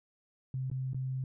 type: tone with dropouts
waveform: sine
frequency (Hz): 130.8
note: C3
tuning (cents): 0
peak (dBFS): -32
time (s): 0.54-1.24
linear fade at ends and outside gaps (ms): 2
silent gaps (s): 0.701-0.714 / 0.933-0.945
effects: none